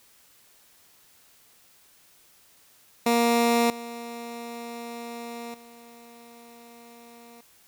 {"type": "tone with level steps", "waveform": "15% pulse", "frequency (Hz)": 235, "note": "A#3", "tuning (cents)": 14, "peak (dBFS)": [-13, -29, -41], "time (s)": [3.06, 7.41], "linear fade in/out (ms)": 5, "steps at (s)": [3.7, 5.54], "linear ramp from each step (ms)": 2, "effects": ["white hiss -58 dBFS RMS until 7.67 s"]}